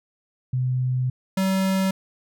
sine / square tone pair in turn, 127.4 / 190.88 Hz, C3 / G3, -46 / -46 cents, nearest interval perfect fifth, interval 700 cents, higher second, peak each -20 dBFS, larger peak neither, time 0.53-1.1 / 1.37-1.91 s, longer first, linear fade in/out 5 ms, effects none

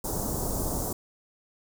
pink band-stop noise, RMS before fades -30 dBFS, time 0.04-0.93 s, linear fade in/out 5 ms, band 970 to 6300 Hz, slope 24 dB/octave, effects none

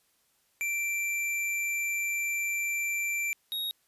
square tone pair in turn, 2349 / 3768 Hz, D7 / A#7, 0 / +18 cents, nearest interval minor sixth, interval 818 cents, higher second, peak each -29 / -31 dBFS, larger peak first, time 0.61-3.33 / 3.52-3.71 s, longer first, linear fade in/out 0 ms, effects white hiss -70 dBFS RMS until 3.87 s + resampled to 32000 Hz

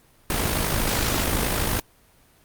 pink noise with amplitude modulation, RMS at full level -21 dBFS, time 0.3-1.8 s, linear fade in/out 2 ms, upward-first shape sine, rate 52.5 Hz, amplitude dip 50%, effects pink hiss -57 dBFS RMS until 2.44 s + Opus 32 kbps

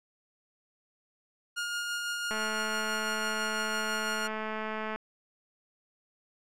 sawtooth tone with tremolo, 1421 Hz, F6, 30 cents sharp, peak -27 dBFS, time 1.56-4.28 s, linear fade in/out 20 ms, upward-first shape sine, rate 6 Hz, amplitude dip 25%
click train, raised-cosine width 0.5 ms, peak -21 dBFS, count 576, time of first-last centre 2.31-4.96 s, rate 217 Hz
effects low-pass 10000 Hz 12 dB/octave

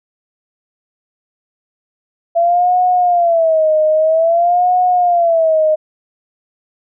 sine tone with vibrato, 671 Hz, E5, 31 cents sharp, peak -9 dBFS, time 2.35-5.76 s, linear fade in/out 20 ms, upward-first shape sine, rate 0.51 Hz, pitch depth 140 cents each way, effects none

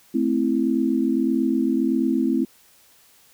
sine chord, A minor, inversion none, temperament equal, 220 / 261.6 / 329.6 Hz, A3 / C4 / E4, 0 / 0 / 0 cents, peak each -24 / -21 / -23 dBFS, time 0.14-2.45 s, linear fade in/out 10 ms, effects white hiss -55 dBFS RMS until 3.33 s

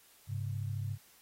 sine tone pair together, 102.03 / 136.2 Hz, G#2 / C#3, -30 / -30 cents, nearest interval perfect fourth, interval 500 cents, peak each -35 / -39 dBFS, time 0.27-0.98 s, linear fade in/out 50 ms, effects white hiss -62 dBFS RMS until 1.21 s + AAC 48 kbps

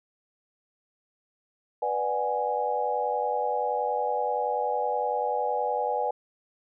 sine chord, G# half-diminished seventh, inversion first, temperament equal with one note detuned, 493.9 / 592.4 / 740 / 830.6 Hz, B4 / D5 / F#5 / G#5, 0 / +15 / 0 / 0 cents, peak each -30 / -32 / -32 / -28 dBFS, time 1.82-6.11 s, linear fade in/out 5 ms, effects none

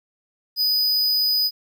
square tone, 4978 Hz, D#8, in tune, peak -18 dBFS, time 0.56-1.51 s, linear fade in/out 50 ms, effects 10-bit

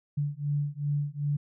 sine beating tone pair, 143.9 / 146.5 Hz, D3 / D3, -35 / -4 cents, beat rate 2.6 Hz, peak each -30 dBFS, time 0.17-1.37 s, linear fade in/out 10 ms, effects none

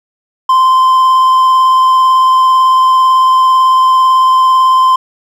triangle tone with vibrato, 1038 Hz, C6, 14 cents flat, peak -3 dBFS, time 0.49-4.96 s, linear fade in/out 5 ms, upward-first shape sine, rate 18 Hz, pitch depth 12 cents each way, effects none

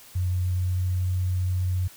sine tone with pitch glide, 90.8 to 91.48 Hz, F#2 to F#2, -32 to -19 cents, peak -22 dBFS, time 0.15-1.88 s, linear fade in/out 10 ms, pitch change +13 cents, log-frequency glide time 0.45-1.11 s, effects white hiss -49 dBFS RMS until 1.96 s

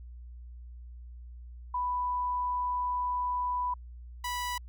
sine / sawtooth tone pair in turn, 990 / 983.2 Hz, B5 / B5, +4 / -8 cents, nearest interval unison, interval 12 cents, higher first, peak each -28 dBFS, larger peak neither, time 1.74-3.74 / 4.24-4.58 s, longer first, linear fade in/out 5 ms, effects added 60 Hz sine -43 dBFS peak until 4.68 s

